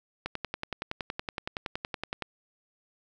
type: click train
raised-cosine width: 0.3 ms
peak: -16 dBFS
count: 22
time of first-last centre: 0.26-2.223 s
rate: 10.7 Hz
effects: none